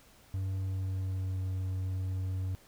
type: tone with pitch glide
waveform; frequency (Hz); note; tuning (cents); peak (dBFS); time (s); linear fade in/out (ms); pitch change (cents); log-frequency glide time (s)
triangle; 95.4 to 93.65; G2 to F#2; -47 to +21; -29; 0.34-2.55; 0; -32; 0.57-1.44
effects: pink hiss -60 dBFS RMS until 2.67 s